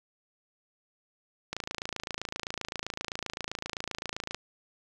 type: click train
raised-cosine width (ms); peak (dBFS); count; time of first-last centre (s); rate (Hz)
0.2; -16; 79; 1.53-4.346; 27.7
effects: none